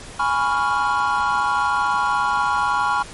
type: chord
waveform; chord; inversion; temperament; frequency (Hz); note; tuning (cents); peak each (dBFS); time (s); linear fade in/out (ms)
triangle; C# dominant seventh; second; equal; 830.6 / 987.8 / 1108.7 / 1396.9; G#5 / B5 / C#6 / E#6; 0 / 0 / 0 / 0; -21; 0.19-3.03; 10
effects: pink hiss -38 dBFS RMS until 3.13 s + MP3 48 kbps